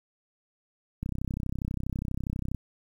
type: click train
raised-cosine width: 5 ms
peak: -19 dBFS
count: 50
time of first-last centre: 1.03-2.547 s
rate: 32.3 Hz
effects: 9-bit